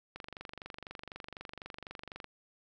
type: click train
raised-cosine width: 0.3 ms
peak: -27 dBFS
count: 51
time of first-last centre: 0.16-2.243 s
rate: 24 Hz
effects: none